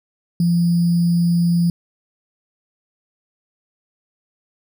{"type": "tone with sample-and-hold", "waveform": "sine", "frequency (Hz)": 171.6, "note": "F3", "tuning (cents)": -30, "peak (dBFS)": -13, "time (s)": [0.4, 1.7], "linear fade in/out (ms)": 2, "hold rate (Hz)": 4900, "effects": []}